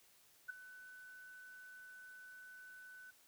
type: tone with ADSR envelope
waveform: sine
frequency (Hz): 1500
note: F#6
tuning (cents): +23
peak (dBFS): -38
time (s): 0.48-3.11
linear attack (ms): 19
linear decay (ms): 8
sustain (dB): -15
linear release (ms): 10
effects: white hiss -68 dBFS RMS until 3.27 s